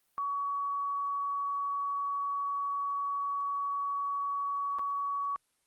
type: tone with dropouts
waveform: sine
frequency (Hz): 1128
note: C#6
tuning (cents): +30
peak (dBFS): -30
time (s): 0.18-5.36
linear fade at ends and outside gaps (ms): 0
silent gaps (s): 4.786-4.793
effects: white hiss -74 dBFS RMS until 5.66 s + Opus 32 kbps